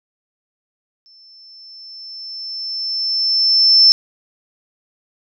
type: tone with exponential growth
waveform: sine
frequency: 5310 Hz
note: E8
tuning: 12 cents sharp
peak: -5 dBFS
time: 1.06-3.92 s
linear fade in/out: 0 ms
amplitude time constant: 620 ms
effects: none